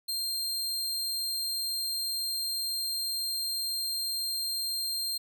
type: tone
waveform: sawtooth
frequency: 4186 Hz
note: C8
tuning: in tune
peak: -27 dBFS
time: 0.08-5.18 s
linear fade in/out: 10 ms
effects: none